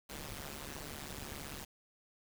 pink noise with amplitude modulation, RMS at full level -41 dBFS, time 0.09-1.65 s, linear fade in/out 10 ms, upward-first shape sine, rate 144 Hz, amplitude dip 100%, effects none

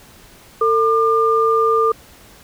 sine tone pair together, 449.5 / 1200 Hz, A4 / D6, +37 / +37 cents, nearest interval octave + perfect fourth, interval 1700 cents, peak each -15 dBFS, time 0.61-1.92 s, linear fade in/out 5 ms, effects pink hiss -45 dBFS RMS until 2.43 s

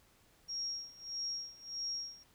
sine tone with tremolo, 5588 Hz, F8, in tune, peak -35 dBFS, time 0.48-2.24 s, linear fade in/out 20 ms, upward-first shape sine, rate 1.6 Hz, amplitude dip 90%, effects pink hiss -67 dBFS RMS until 2.34 s

